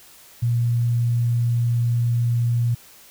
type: tone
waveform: sine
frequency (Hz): 118.8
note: A#2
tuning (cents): +33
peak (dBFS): -17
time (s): 0.42-2.75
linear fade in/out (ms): 10
effects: white hiss -48 dBFS RMS until 3.1 s